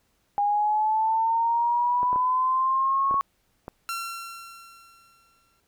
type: linear sweep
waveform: sine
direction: up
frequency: 812 to 1108.7 Hz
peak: -20 dBFS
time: 0.38-3.21 s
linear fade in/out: 0 ms
type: clicks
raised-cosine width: 1 ms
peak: -21 dBFS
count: 6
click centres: 2.031 / 2.13 / 2.16 / 3.111 / 3.142 / 3.681 s
type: tone with exponential decay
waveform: sawtooth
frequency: 1362 Hz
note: F6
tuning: 44 cents flat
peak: -24 dBFS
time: 3.89-5.6 s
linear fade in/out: 0 ms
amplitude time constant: 370 ms
effects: pink hiss -69 dBFS RMS until 5.67 s